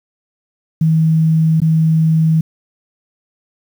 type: tone with dropouts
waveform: sine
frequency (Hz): 160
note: D#3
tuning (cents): +49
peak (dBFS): -9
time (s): 0.81-2.41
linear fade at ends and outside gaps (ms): 5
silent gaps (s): 1.603-1.617
effects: 7-bit